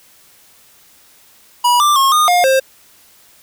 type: tone with pitch steps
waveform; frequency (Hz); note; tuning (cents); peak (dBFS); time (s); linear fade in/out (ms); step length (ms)
square; 971 / 1181 / 1083 / 1226 / 711 / 530; B5 / D6 / C#6 / D#6 / F5 / C5; -30 / +9 / -41 / -26 / +31 / +22; -10; 1.64-2.6; 10; 160
effects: white hiss -48 dBFS RMS until 3.42 s